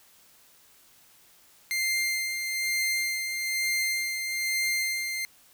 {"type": "tone with tremolo", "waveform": "sawtooth", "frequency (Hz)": 2099, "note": "C7", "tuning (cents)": 5, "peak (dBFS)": -21, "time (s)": [1.71, 5.25], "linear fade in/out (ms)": 0, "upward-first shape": "sine", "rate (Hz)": 1.1, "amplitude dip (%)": 45, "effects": ["white hiss -58 dBFS RMS until 5.53 s"]}